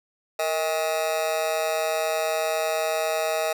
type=tone with amplitude modulation; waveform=40% pulse; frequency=636 Hz; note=D#5; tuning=38 cents sharp; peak=-18 dBFS; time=0.39-3.53 s; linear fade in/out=5 ms; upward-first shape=sine; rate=170 Hz; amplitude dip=95%; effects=none